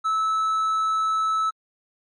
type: tone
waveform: triangle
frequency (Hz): 1305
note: E6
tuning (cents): -18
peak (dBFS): -18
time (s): 0.04-1.51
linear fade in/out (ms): 20
effects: MP3 48 kbps